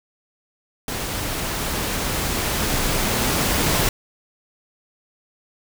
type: noise with level ramp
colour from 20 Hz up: pink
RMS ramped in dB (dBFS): -27 to -19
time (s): 0.88-3.89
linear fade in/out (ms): 2
effects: none